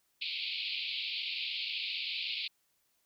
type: band-pass noise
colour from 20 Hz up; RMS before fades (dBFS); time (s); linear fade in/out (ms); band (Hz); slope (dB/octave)
pink; -37; 0.21-2.48; 10; 2300 to 4600; 96
effects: white hiss -75 dBFS RMS until 3.05 s